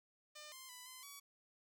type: tone with pitch steps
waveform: 5% pulse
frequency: 601 / 1047 / 995 / 1027 / 1133 Hz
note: D5 / C6 / B5 / C6 / C#6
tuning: +40 / +1 / +13 / -33 / +37 cents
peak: -40 dBFS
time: 0.35-1.2 s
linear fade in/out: 10 ms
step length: 170 ms
effects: none